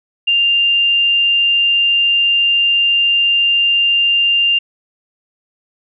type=tone; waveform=sine; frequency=2794 Hz; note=F7; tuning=in tune; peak=-10 dBFS; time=0.27-4.59 s; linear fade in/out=10 ms; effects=none